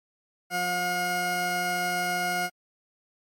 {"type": "tone pair together", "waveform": "20% pulse", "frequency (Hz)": [177.45, 717], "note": ["F3", "F5"], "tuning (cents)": [28, 45], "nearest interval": "2 octaves", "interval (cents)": 2417, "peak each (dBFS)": [-30, -21], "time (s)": [0.5, 2.5], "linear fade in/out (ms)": 50, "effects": ["MP3 64 kbps"]}